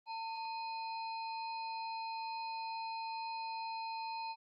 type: harmonic tone with a mistuned harmonic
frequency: 830.6 Hz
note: G#5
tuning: in tune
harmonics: 1 / 3 / 5 / 6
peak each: -39 / -50 / -50 / -61 dBFS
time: 0.06-4.36 s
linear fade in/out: 50 ms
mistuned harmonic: 1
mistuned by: +140 cents
effects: Opus 24 kbps